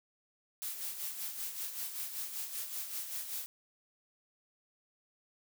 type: noise with tremolo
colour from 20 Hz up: blue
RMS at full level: -38 dBFS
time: 0.62-3.46 s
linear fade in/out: 0 ms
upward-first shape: sine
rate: 5.2 Hz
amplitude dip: 55%
effects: none